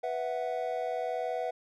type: chord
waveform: triangle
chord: B suspended fourth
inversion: none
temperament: equal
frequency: 493.9 / 659.3 / 740 Hz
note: B4 / E5 / F#5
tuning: 0 / 0 / 0 cents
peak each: -33 dBFS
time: 0.03-1.51 s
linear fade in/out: 10 ms
effects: none